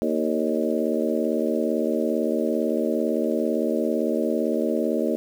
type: harmonic tone with a mistuned harmonic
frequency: 77.78 Hz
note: D#2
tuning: in tune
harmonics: 3 / 4 / 5 / 6 / 7 / 8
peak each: -26 / -27 / -28 / -29 / -29 / -30 dBFS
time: 0.02-5.16 s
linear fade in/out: 0 ms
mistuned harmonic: 7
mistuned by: +41 cents
effects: 8-bit